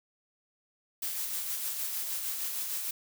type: noise with tremolo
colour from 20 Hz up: blue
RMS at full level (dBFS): -33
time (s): 1.02-2.91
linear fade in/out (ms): 5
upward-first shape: sine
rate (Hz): 6.5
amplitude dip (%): 35
effects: none